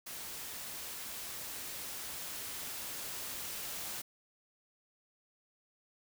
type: noise with level ramp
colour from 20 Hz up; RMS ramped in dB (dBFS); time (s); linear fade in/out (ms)
white; -44 to -41; 0.06-4.02; 10
effects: none